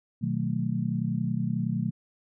sine chord, B dominant seventh, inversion none, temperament just, 123.47 / 154.34 / 185.21 / 222.2 Hz, B2 / D#3 / F#3 / A3, 0 / -14 / +2 / +17 cents, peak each -31 dBFS, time 0.21-1.91 s, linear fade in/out 20 ms, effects none

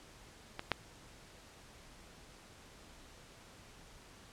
clicks, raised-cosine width 0.3 ms, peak -23 / -13 dBFS, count 2, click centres 0.594 / 0.717 s, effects pink hiss -57 dBFS RMS until 4.32 s + low-pass 9000 Hz 12 dB/octave

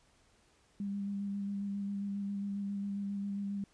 sine tone with vibrato, 200.1 Hz, G3, 36 cents sharp, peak -34 dBFS, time 0.8-3.64 s, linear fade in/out 2 ms, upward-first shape square, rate 7.4 Hz, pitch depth 13 cents each way, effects pink hiss -68 dBFS RMS until 3.73 s + resampled to 22050 Hz

